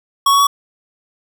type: tone with pitch steps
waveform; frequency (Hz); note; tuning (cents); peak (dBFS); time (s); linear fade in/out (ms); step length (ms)
square; 1111 / 1120 / 1129.1; C#6 / C#6 / C#6; +4 / +18 / +32; -10; 0.26-0.47; 5; 70
effects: none